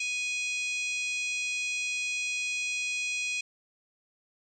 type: harmonic tone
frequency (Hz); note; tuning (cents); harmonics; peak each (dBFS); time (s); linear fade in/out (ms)
830.6; G#5; 0; 3 / 4 / 5 / 6 / 7 / 8 / 9 / 10; -30 / -41 / -42 / -47 / -42 / -47 / -44 / -48; 0-3.41; 5
effects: 11-bit